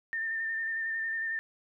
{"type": "tone with vibrato", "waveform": "sine", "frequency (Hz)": 1804, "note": "A6", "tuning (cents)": 43, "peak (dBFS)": -30, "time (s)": [0.13, 1.39], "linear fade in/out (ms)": 0, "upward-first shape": "square", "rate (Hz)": 11, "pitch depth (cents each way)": 19, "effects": []}